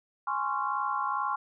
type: chord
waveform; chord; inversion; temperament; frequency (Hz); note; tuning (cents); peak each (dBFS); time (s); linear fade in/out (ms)
sine; Db major seventh; second; equal with one note detuned; 830.6 / 1046.5 / 1108.7 / 1376.1; Ab5 / C6 / Db6 / F6; 0 / 0 / 0 / -26; -34 / -32 / -32 / -35; 0.27-1.36; 5
effects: none